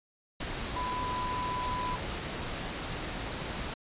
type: tone in noise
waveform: sine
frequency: 997 Hz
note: B5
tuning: 16 cents sharp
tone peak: -32 dBFS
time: 0.76-1.96 s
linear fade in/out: 5 ms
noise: pink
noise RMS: -36 dBFS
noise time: 0.4-3.74 s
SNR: +1 dB
effects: resampled to 8000 Hz